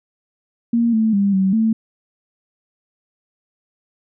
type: tone with pitch steps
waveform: sine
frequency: 233.6 / 220.7 / 199.6 / 190.9 / 222.4 Hz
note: A#3 / A3 / G3 / G3 / A3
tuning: +4 / +5 / +32 / -46 / +19 cents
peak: -13 dBFS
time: 0.73-1.73 s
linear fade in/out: 5 ms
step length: 200 ms
effects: none